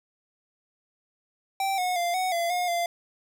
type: tone with pitch steps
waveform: square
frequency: 778 / 728 / 694 / 743 / 682 / 716 / 690 Hz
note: G5 / F#5 / F5 / F#5 / F5 / F5 / F5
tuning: -13 / -28 / -11 / +7 / -41 / +43 / -21 cents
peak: -25 dBFS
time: 1.6-2.86 s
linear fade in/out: 2 ms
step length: 180 ms
effects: none